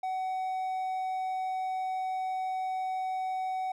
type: tone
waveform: triangle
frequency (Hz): 751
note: F#5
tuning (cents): +26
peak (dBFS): -28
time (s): 0.03-3.72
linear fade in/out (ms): 5
effects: none